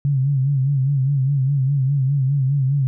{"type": "tone with vibrato", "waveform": "sine", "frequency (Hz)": 136.7, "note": "C#3", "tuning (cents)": -24, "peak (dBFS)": -15, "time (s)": [0.05, 2.87], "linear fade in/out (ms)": 0, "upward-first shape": "sine", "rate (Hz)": 4.9, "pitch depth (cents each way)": 90, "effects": []}